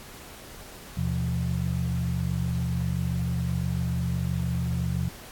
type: tone cluster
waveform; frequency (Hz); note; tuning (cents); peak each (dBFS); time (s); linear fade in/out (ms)
sine; 78.3 / 125.8 / 171.8; D#2 / B2 / F3; +11 / +32 / -28; -30 / -28 / -29; 0.97-5.09; 5
effects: pink hiss -45 dBFS RMS until 5.31 s + AAC 64 kbps